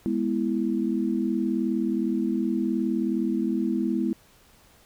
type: chord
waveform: sine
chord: E major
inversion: first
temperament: equal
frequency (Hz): 207.7 / 246.9 / 329.6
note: G#3 / B3 / E4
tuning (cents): 0 / 0 / 0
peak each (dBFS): -27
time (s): 0.06-4.13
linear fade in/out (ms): 0
effects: pink hiss -57 dBFS RMS until 4.85 s